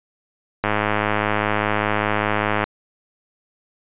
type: click train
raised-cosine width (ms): 0.5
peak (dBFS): -4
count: 211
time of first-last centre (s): 0.64-2.64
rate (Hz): 105
effects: resampled to 8000 Hz